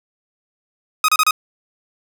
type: tone bursts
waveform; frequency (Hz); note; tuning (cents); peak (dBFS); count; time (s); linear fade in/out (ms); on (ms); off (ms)
sawtooth; 1256; D#6; +16; -8; 4; 1.04-1.309; 2; 44; 31
effects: none